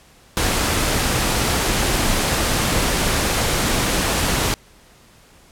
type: noise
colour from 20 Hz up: pink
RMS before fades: -19 dBFS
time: 0.37-4.54 s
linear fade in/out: 0 ms
effects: pink hiss -50 dBFS RMS until 5.51 s + low-pass 12000 Hz 12 dB/octave